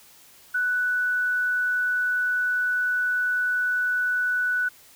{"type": "tone", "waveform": "sine", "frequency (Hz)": 1485, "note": "F#6", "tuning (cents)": 6, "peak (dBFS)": -21, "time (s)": [0.54, 4.69], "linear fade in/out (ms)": 10, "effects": ["white hiss -52 dBFS RMS until 4.95 s"]}